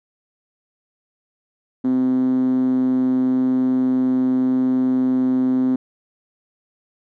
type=tone with band-pass filter; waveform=5% pulse; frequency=128.7 Hz; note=C3; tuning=28 cents flat; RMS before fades=-18 dBFS; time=1.84-5.76 s; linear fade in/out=5 ms; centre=260 Hz; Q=9.4; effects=none